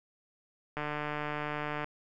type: click train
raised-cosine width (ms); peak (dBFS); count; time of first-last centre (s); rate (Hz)
0.5; -20; 161; 0.77-1.844; 149
effects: none